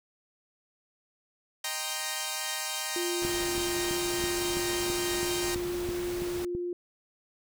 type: chord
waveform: 5% pulse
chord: C minor seventh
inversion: first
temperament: equal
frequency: 622.3 / 784 / 932.3 / 1046.5 Hz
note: Eb5 / G5 / Bb5 / C6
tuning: 0 / 0 / 0 / 0 cents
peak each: -27 / -24 / -24 / -27 dBFS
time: 1.64-5.55 s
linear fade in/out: 5 ms
type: tone with pitch glide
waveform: sine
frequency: 349.2 to 352.4 Hz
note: F4 to F4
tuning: 0 to +16 cents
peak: -30 dBFS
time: 2.96-6.73 s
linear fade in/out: 2 ms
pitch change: +16 cents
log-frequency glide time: 3.55-5.37 s
type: noise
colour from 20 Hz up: pink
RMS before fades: -40 dBFS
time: 3.22-6.45 s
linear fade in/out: 2 ms
type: click train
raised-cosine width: 3 ms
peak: -24 dBFS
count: 11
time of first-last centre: 3.25-6.55 s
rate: 3.03 Hz
effects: none